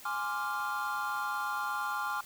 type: chord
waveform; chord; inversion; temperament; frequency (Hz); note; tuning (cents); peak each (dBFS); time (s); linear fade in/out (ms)
triangle; D half-diminished seventh; second; equal; 830.6 / 1046.5 / 1174.7 / 1396.9; Ab5 / C6 / D6 / F6; 0 / 0 / 0 / 0; -36 / -36 / -36 / -34; 0.05-2.21; 5
effects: white hiss -51 dBFS RMS until 2.25 s